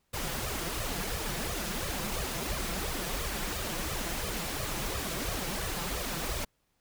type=noise with flanger; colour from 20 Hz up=pink; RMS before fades=-34 dBFS; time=0.13-6.45 s; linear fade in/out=10 ms; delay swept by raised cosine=1.6 to 6 ms; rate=2.9 Hz; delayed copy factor=+0.85; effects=pink hiss -75 dBFS RMS until 6.8 s